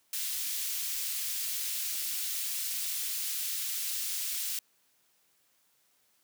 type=high-pass noise; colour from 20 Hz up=white; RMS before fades=-34 dBFS; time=0.13-4.59 s; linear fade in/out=2 ms; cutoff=2800 Hz; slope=12 dB/octave; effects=white hiss -70 dBFS RMS until 6.23 s + high-pass 100 Hz 12 dB/octave